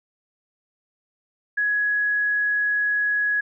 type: tone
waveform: sine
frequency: 1675 Hz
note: G#6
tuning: 14 cents sharp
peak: -19 dBFS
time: 1.57-3.41 s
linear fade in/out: 10 ms
effects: none